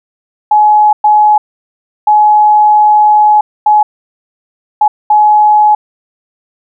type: tone bursts at uneven times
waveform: sine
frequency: 845 Hz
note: G#5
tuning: 30 cents sharp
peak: -3 dBFS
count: 6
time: 0.51-0.93 / 1.04-1.38 / 2.07-3.41 / 3.66-3.83 / 4.81-4.88 / 5.1-5.75 s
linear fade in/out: 5 ms
effects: none